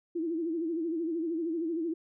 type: tone with vibrato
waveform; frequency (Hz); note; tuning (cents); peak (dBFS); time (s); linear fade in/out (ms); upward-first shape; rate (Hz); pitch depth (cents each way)
sine; 329.6; E4; 0; -29; 0.15-1.94; 10; sine; 13; 93
effects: none